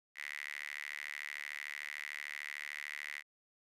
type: tone with high-pass filter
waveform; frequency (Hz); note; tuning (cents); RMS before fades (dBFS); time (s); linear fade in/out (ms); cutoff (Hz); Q
sawtooth; 73.42; D2; 0; -44; 0.15-3.23; 50; 2000; 8.9
effects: resampled to 32000 Hz